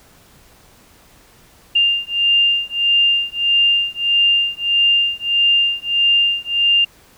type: beating tone pair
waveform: sine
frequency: 2798 / 2799.6 Hz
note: F7 / F7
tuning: +3 / +4 cents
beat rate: 1.6 Hz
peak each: -16 dBFS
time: 1.75-6.85 s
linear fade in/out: 10 ms
effects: pink hiss -49 dBFS RMS until 7.17 s